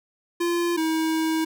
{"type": "tone pair in turn", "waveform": "square", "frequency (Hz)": [344.8, 319.9], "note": ["F4", "D#4"], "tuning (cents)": [-22, 48], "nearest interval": "minor second", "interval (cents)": 130, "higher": "first", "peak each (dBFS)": -22, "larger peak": "neither", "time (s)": [[0.4, 0.77], [0.77, 1.45]], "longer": "second", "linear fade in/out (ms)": 10, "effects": []}